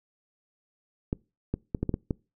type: clicks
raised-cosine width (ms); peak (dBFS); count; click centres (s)
3; -14; 7; 1.129 / 1.54 / 1.748 / 1.83 / 1.893 / 1.941 / 2.108
effects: noise-tail reverb RT60 0.3 s tail -25 dB re dry